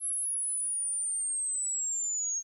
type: linear sweep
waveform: sine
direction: down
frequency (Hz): 11010 to 6450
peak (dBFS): -29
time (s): 0-2.43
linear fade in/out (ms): 50
effects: 11-bit